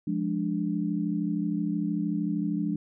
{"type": "chord", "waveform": "sine", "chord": "D diminished", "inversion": "first", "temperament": "equal", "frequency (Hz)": [174.61, 207.7, 293.7], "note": ["F3", "Ab3", "D4"], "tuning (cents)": [0, 0, 0], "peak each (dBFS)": [-30, -30, -30], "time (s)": [0.07, 2.76], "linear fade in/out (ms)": 5, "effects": []}